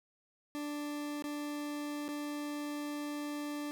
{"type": "tone with dropouts", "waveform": "40% pulse", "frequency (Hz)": 293.7, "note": "D4", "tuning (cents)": 0, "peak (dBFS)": -36, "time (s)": [0.55, 3.71], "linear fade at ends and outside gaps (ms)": 0, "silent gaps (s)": [[1.223, 1.241], [2.081, 2.088]], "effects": []}